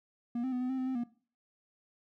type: tone with pitch steps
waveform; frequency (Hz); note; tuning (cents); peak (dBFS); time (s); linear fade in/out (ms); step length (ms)
triangle; 238.3 / 260.4 / 249.5 / 252.7 / 262.8 / 257.6 / 261.2 / 238.8; A#3 / C4 / B3 / B3 / C4 / C4 / C4 / A#3; +38 / -8 / +18 / +40 / +8 / -27 / -3 / +42; -29; 0.35-1.038; 5; 86
effects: noise-tail reverb RT60 0.4 s tail -18 dB re dry